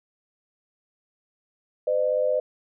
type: tone pair together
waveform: sine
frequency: 509.6 / 606 Hz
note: C5 / D#5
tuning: -46 / -46 cents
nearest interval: minor third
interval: 300 cents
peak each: -23 dBFS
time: 1.87-2.4 s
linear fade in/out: 5 ms
effects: none